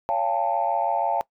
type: tone cluster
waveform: sine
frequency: 563 / 689 / 804 / 890 Hz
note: C#5 / F5 / G5 / A5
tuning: +27 / -24 / +44 / +20 cents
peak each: -29 / -25 / -26 / -25 dBFS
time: 0.09-1.21 s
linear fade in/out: 0 ms
effects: noise-tail reverb RT60 0.1 s tail -21 dB re dry + tanh soft clip ceiling -12 dBFS